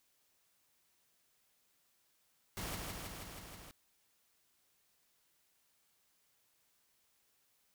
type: noise with echo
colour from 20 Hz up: pink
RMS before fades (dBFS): -42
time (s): 2.57-2.75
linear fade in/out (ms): 0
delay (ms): 160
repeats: 6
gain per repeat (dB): -2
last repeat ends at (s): 3.71
effects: white hiss -75 dBFS RMS until 7.74 s